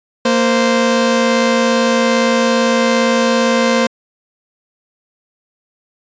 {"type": "tone pair together", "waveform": "sawtooth", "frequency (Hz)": [231.7, 521], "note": ["A#3", "C5"], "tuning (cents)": [-10, -7], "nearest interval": "octave + major second", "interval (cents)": 1403, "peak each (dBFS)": -10, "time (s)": [0.25, 3.87], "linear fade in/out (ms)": 5, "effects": ["resampled to 16000 Hz"]}